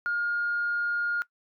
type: tone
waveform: sine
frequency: 1420 Hz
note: F6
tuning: 28 cents sharp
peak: -24 dBFS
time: 0.06-1.22 s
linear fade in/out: 0 ms
effects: noise-tail reverb RT60 0.1 s tail -20 dB re dry + tanh soft clip ceiling -20 dBFS